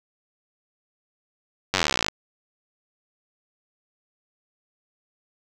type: slowing click train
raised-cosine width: 0.2 ms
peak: -3 dBFS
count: 25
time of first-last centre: 1.74-2.084 s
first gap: 10 ms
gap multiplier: 1.03
effects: none